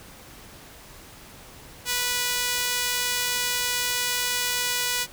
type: tone with high-pass filter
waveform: sawtooth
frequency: 491.2 Hz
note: B4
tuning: 9 cents flat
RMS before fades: -26 dBFS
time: 1.85-5.07 s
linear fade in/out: 50 ms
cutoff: 2200 Hz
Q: 0.54
effects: pink hiss -46 dBFS RMS until 5.12 s